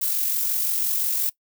violet noise with amplitude modulation, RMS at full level -22 dBFS, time 0.01-1.3 s, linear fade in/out 10 ms, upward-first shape sine, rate 45.7 Hz, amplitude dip 35%, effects noise-tail reverb RT60 0.1 s tail -21 dB re dry

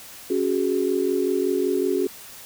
sine chord, C# suspended fourth, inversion none, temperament equal, 277.2 / 370 / 415.3 Hz, C#4 / F#4 / G#4, 0 / 0 / 0 cents, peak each -26 / -22 / -25 dBFS, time 0.3-2.07 s, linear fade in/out 5 ms, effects white hiss -42 dBFS RMS until 2.45 s

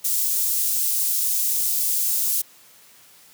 white high-pass noise, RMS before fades -22 dBFS, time 0.04-2.42 s, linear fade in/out 10 ms, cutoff 7400 Hz, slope 12 dB/octave, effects white hiss -51 dBFS RMS until 3.33 s + high-pass 100 Hz 12 dB/octave

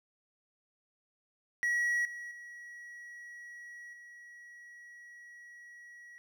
triangle tone with level steps, 1919 Hz, A#6, 50 cents sharp, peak -26 / -39 / -44 / -48 dBFS, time 1.63-6.18 s, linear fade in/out 0 ms, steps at 2.05 / 2.31 / 3.93 s, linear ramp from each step 2 ms, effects none

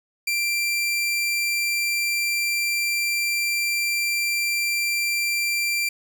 sawtooth tone, 2360 Hz, D7, 8 cents sharp, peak -18 dBFS, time 0.27-5.89 s, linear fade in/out 5 ms, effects none

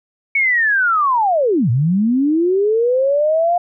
sine linear two-way sweep, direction down then up, 2241 to 110 to 711 Hz, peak -12 dBFS, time 0.35-3.58 s, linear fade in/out 5 ms, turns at 1.7 s, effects none

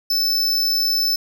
square tone, 5274 Hz, E8, in tune, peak -17 dBFS, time 0.1-1.16 s, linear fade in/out 5 ms, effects none

